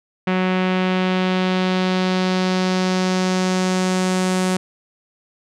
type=tone with low-pass filter sweep; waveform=sawtooth; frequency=185 Hz; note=F#3; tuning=in tune; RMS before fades=-19 dBFS; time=0.27-4.57 s; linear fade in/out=5 ms; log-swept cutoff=2500 to 8800 Hz; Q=1.6; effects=none